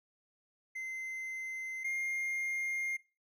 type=tone pair in turn; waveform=triangle; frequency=2069 / 2120 Hz; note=C7 / C7; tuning=-20 / +22 cents; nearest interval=unison; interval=42 cents; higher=second; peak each=-36 / -31 dBFS; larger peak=second; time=0.75-1.84 / 1.84-2.97 s; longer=second; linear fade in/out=10 ms; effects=noise-tail reverb RT60 0.3 s tail -20 dB re dry